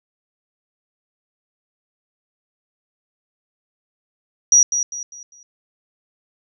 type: tone with echo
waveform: sine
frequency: 5780 Hz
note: F#8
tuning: 41 cents flat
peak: -8 dBFS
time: 4.52-4.63 s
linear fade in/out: 2 ms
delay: 200 ms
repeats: 4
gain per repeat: -9 dB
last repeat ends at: 5.43 s
effects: none